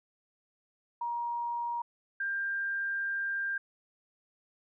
sine tone pair in turn, 947 / 1592.7 Hz, A#5 / G6, +27 / +27 cents, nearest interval major sixth, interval 900 cents, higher second, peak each -31 / -30 dBFS, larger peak second, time 1.01-1.82 / 2.2-3.58 s, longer second, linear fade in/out 5 ms, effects none

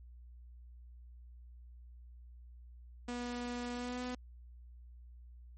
sawtooth tone with pitch glide, 243 to 249.1 Hz, B3 to B3, -28 to +15 cents, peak -34 dBFS, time 3.08-4.15 s, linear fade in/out 5 ms, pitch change +43 cents, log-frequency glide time 3.74-4.02 s, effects added 60 Hz sine -51 dBFS peak until 5.57 s + MP3 32 kbps

